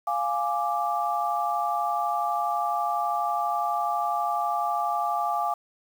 sine chord, D diminished, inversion first, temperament equal, 698.5 / 830.6 / 1174.7 Hz, F5 / Ab5 / D6, 0 / 0 / 0 cents, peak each -28 dBFS, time 0.07-5.54 s, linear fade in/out 5 ms, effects 8-bit

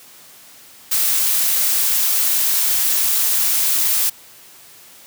blue noise, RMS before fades -17 dBFS, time 0.91-4.1 s, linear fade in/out 10 ms, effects white hiss -44 dBFS RMS until 5.06 s + high-pass 80 Hz 12 dB/octave

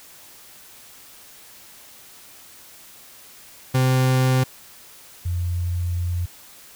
40% pulse / sine tone pair in turn, 129.4 / 87.61 Hz, C3 / F2, -19 / +6 cents, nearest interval perfect fifth, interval 675 cents, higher first, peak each -15 / -21 dBFS, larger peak first, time 3.74-4.44 / 5.25-6.26 s, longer second, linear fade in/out 10 ms, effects white hiss -46 dBFS RMS until 6.75 s

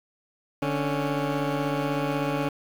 15% pulse tone pair together, 146.83 / 277.4 Hz, D3 / C#4, 0 / +1 cents, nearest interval major seventh, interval 1101 cents, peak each -21 dBFS, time 0.62-2.49 s, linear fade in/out 5 ms, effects low-pass 3000 Hz 12 dB/octave + 7-bit

